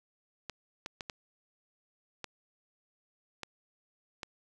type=clicks; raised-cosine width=0.2 ms; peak=-21 dBFS; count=7; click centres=0.497 / 0.861 / 1.008 / 1.098 / 2.243 / 3.433 / 4.232 s; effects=10-bit